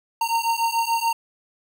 square beating tone pair, 916 / 922.9 Hz, A#5 / A#5, -31 / -18 cents, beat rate 6.9 Hz, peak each -24 dBFS, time 0.21-1.13 s, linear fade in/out 5 ms, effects none

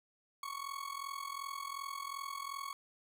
40% pulse tone with amplitude modulation, 1109 Hz, C#6, in tune, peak -36 dBFS, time 0.43-2.73 s, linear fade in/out 2 ms, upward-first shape sine, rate 42.7 Hz, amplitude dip 80%, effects none

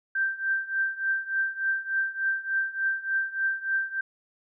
sine tone with tremolo, 1568 Hz, G6, in tune, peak -21 dBFS, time 0.15-4.01 s, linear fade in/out 5 ms, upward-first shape triangle, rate 3.4 Hz, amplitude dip 90%, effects none

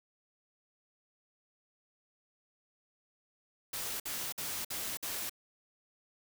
white noise bursts, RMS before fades -38 dBFS, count 5, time 3.73-5.296 s, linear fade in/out 5 ms, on 270 ms, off 54 ms, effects none

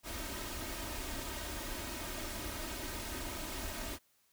pink noise with comb filter, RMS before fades -41 dBFS, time 0.03-3.99 s, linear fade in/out 50 ms, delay 3.2 ms, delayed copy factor +0.65, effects white hiss -72 dBFS RMS until 4.32 s

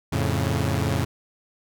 sawtooth chord, F augmented, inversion none, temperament equal, 87.31 / 110 / 138.59 Hz, F2 / A2 / C#3, 0 / 0 / 0 cents, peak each -22 dBFS, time 0.12-1.05 s, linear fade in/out 10 ms, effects none

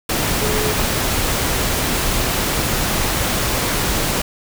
sine tone in noise, 426.5 Hz, G#4, 46 cents sharp, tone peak -22 dBFS, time 0.41-0.73 s, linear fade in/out 5 ms, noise pink, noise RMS -19 dBFS, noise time 0.09-4.22 s, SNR -6 dB, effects none

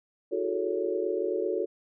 sine tone cluster, 322.1 / 367 / 417.3 / 445 / 559 Hz, E4 / F#4 / G#4 / A4 / C#5, -40 / -14 / +8 / +20 / +14 cents, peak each -37 / -30 / -36 / -31 / -34 dBFS, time 0.31-1.66 s, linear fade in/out 20 ms, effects none

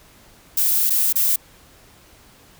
violet noise with dropouts, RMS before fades -18 dBFS, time 0.57-1.36 s, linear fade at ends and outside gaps 5 ms, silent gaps 0.898-0.903 / 1.127-1.156 s, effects pink hiss -50 dBFS RMS until 2.59 s

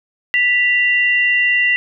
sine tone pair together, 1971 / 2767 Hz, B6 / F7, -4 / -17 cents, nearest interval tritone, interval 587 cents, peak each -13 / -17 dBFS, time 0.34-1.76 s, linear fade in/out 0 ms, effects none

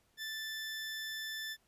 20% pulse tone, 1760 Hz, A6, in tune, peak -34 dBFS, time 0.17-1.57 s, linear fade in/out 50 ms, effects pink hiss -73 dBFS RMS until 1.67 s + resampled to 32000 Hz

